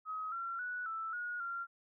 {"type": "tone with pitch steps", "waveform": "sine", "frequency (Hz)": [1269, 1364, 1474, 1322, 1446, 1381], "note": ["D#6", "F6", "F#6", "E6", "F#6", "F6"], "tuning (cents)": [34, -41, -7, 5, -40, -20], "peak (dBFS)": -37, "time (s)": [0.05, 1.67], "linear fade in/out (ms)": 50, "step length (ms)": 270, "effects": []}